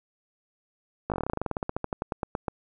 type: slowing click train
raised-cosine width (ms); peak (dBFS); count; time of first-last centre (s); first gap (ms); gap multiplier
1; -14; 25; 1.1-2.482; 18; 1.09
effects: none